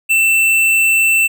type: tone with tanh clipping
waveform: sine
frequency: 2674 Hz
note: E7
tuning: 24 cents sharp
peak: -11 dBFS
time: 0.09-1.28 s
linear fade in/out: 20 ms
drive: 16 dB
effects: none